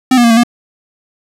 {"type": "tone with pitch steps", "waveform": "square", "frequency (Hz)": [257.9, 240.5, 233.1, 226.3, 238.9], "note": ["C4", "B3", "A#3", "A3", "A#3"], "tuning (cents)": [-25, -46, 0, 49, 43], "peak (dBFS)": -6, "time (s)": [0.11, 0.435], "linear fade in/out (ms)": 5, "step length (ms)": 65, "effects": ["low-pass 11000 Hz 12 dB/octave", "7-bit"]}